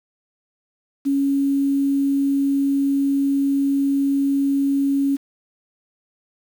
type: tone with quantisation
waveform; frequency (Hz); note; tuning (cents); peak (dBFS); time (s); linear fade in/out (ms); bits
sine; 277.2; C#4; 0; -16; 1.05-5.17; 20; 7
effects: none